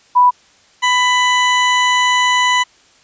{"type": "tone pair in turn", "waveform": ["sine", "20% pulse"], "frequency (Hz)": [987.8, 994.7], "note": ["B5", "B5"], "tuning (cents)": [0, 12], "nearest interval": "unison", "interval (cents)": 12, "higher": "second", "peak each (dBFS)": -6, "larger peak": "neither", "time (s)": [[0.15, 0.31], [0.82, 2.64]], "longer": "second", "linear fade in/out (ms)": 20, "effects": ["white hiss -50 dBFS RMS until 3.03 s", "resampled to 16000 Hz"]}